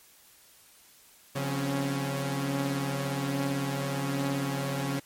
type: tone cluster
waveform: sawtooth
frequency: 139.3 / 179 / 259.9 / 277.4 Hz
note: C#3 / F3 / C4 / C#4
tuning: +9 / +43 / -11 / +1 cents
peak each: -27 / -35 / -34 / -29 dBFS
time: 1.35-5 s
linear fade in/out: 10 ms
effects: white hiss -57 dBFS RMS until 5.05 s + MP3 64 kbps